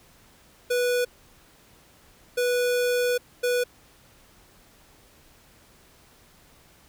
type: tone bursts at uneven times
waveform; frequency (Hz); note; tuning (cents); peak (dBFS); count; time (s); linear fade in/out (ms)
square; 490.9; B4; -10; -22; 3; 0.7-1.05 / 2.37-3.18 / 3.43-3.64; 10
effects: pink hiss -56 dBFS RMS until 6.88 s